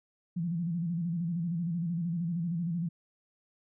sine tone with vibrato, 170 Hz, F3, 46 cents flat, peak -29 dBFS, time 0.36-2.89 s, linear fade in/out 10 ms, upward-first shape square, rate 13 Hz, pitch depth 73 cents each way, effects none

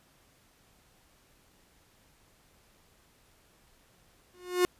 45% pulse tone with exponential growth, 359.8 Hz, F#4, 48 cents flat, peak -19 dBFS, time 4.34-4.65 s, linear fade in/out 0 ms, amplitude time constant 67 ms, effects pink hiss -64 dBFS RMS until 4.79 s + resampled to 32000 Hz

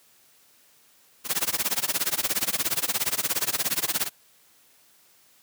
white noise with tremolo, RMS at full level -23 dBFS, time 1.24-4.1 s, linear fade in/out 50 ms, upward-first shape sine, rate 17 Hz, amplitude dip 95%, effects white hiss -59 dBFS RMS until 5.42 s + high-pass 100 Hz 12 dB/octave

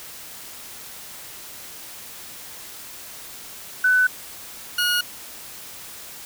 sine / 20% pulse tone pair in turn, 1500 / 1444.3 Hz, F#6 / F#6, +23 / -42 cents, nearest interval minor second, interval 65 cents, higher first, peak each -14 dBFS, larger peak neither, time 3.84-4.07 / 4.78-5.01 s, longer neither, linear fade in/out 5 ms, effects white hiss -39 dBFS RMS until 6.25 s

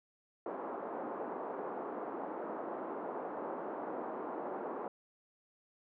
pink band-pass noise, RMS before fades -41 dBFS, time 0.46-4.88 s, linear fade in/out 2 ms, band 290 to 1100 Hz, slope 24 dB/octave, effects none

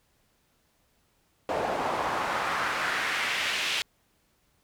pink noise with band-pass filter sweep, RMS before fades -29 dBFS, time 1.49-3.82 s, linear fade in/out 0 ms, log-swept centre 610 to 3100 Hz, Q 1.6, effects pink hiss -69 dBFS RMS until 4.63 s

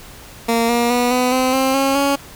15% pulse tone with pitch steps, 231.1 / 237.5 / 244 / 250.7 / 257.6 / 264.7 / 272 / 279.5 Hz, A#3 / A#3 / B3 / B3 / C4 / C4 / C#4 / C#4, -15 / +33 / -21 / +26 / -27 / +20 / -33 / +14 cents, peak -8 dBFS, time 0.48-2.16 s, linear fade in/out 10 ms, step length 210 ms, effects pink hiss -39 dBFS RMS until 2.35 s

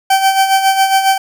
40% pulse tone with tremolo, 773 Hz, G5, 24 cents flat, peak -6 dBFS, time 0.1-1.18 s, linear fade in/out 5 ms, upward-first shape sine, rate 7.3 Hz, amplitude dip 60%, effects none

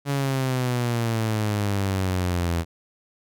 sawtooth exponential sweep, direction down, 142.4 to 82.9 Hz, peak -18 dBFS, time 0.05-2.65 s, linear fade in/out 50 ms, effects none

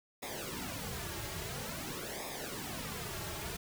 pink noise with flanger, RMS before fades -41 dBFS, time 0.22-3.57 s, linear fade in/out 10 ms, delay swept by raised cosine 0.67 to 4.07 ms, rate 0.49 Hz, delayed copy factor -0.8, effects none

